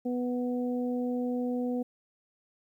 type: harmonic tone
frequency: 246.9 Hz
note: B3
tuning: in tune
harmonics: 1 / 2 / 3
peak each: -29 / -34 / -43 dBFS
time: 0.05-1.83 s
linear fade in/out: 10 ms
effects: 11-bit